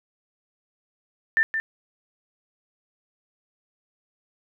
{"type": "tone with echo", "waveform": "sine", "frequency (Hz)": 1785, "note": "A6", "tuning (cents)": 24, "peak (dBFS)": -16, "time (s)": [1.37, 1.43], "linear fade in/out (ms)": 0, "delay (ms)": 170, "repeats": 1, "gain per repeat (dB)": -7, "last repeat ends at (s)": 1.6, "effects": []}